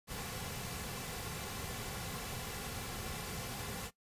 pink noise with comb filter, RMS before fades -42 dBFS, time 0.07-3.91 s, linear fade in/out 50 ms, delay 3.2 ms, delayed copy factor -0.5, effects noise-tail reverb RT60 0.1 s tail -17 dB re dry + resampled to 32000 Hz

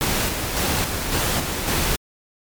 pink noise with tremolo, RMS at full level -21 dBFS, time 0.01-1.96 s, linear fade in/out 0 ms, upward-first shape square, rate 1.8 Hz, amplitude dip 40%, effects MP3 96 kbps

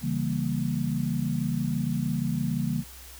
sine chord, C# diminished seventh, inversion none, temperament equal, 138.59 / 164.81 / 196 / 233.1 Hz, C#3 / E3 / G3 / Bb3, 0 / 0 / 0 / 0 cents, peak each -30 / -30 / -32 / -30 dBFS, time 0.01-2.84 s, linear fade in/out 50 ms, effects added 63 Hz sine -47 dBFS peak until 3.19 s + white hiss -47 dBFS RMS until 3.19 s

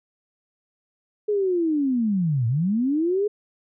sine linear two-way sweep, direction down then up, 426 to 110 to 426 Hz, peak -19 dBFS, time 1.28-3.28 s, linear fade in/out 10 ms, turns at 2.47 s, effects none

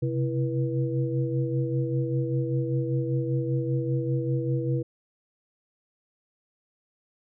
sine tone cluster, 130.9 / 136 / 330.4 / 483.7 Hz, C3 / C#3 / E4 / B4, +1 / -33 / +4 / -36 cents, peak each -26 / -32 / -31 / -32 dBFS, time 0.02-4.83 s, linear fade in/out 10 ms, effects none

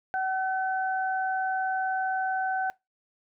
sine tone pair together, 756.6 / 1521 Hz, F#5 / F#6, +38 / +47 cents, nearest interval octave, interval 1209 cents, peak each -27 / -31 dBFS, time 0.14-2.7 s, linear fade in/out 0 ms, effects noise-tail reverb RT60 0.2 s tail -22 dB re dry

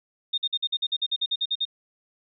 sine tone bursts, 3673 Hz, A#7, 26 cents flat, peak -22 dBFS, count 14, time 0.33-1.653 s, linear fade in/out 10 ms, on 49 ms, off 49 ms, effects none

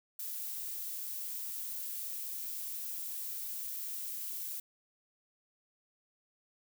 violet noise, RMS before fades -40 dBFS, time 0.19-4.6 s, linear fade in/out 5 ms, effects none

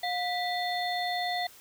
harmonic tone with a mistuned harmonic, 714 Hz, F5, 38 cents sharp, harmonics 1 / 3 / 5 / 6, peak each -30 / -35 / -37 / -38 dBFS, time 0.03-1.47 s, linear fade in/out 5 ms, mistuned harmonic 3, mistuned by -140 cents, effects white hiss -53 dBFS RMS until 1.6 s

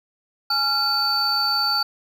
triangle tone cluster, 835 / 1378 / 4537 Hz, G#5 / F6 / C#8, +9 / -24 / +39 cents, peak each -26 / -23 / -19 dBFS, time 0.5-1.83 s, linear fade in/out 5 ms, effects none

